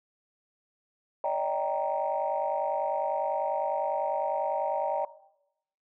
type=chord; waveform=sine; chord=Eb major seventh; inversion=third; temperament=equal with one note detuned; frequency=572.3 / 622.3 / 784 / 932.3 Hz; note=D5 / Eb5 / G5 / Bb5; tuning=-45 / 0 / 0 / 0 cents; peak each=-31 dBFS; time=1.24-5.05 s; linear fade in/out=2 ms; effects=noise-tail reverb RT60 0.8 s tail -17 dB re dry + tanh soft clip ceiling -18 dBFS